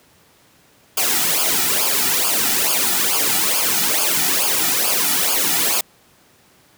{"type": "noise with flanger", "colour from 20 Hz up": "white", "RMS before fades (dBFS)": -18, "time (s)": [0.97, 5.81], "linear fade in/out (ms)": 5, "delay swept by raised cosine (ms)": [0.51, 1.91], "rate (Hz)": 2.3, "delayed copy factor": -0.8, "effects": ["pink hiss -53 dBFS RMS until 6.77 s", "high-pass 100 Hz 12 dB/octave"]}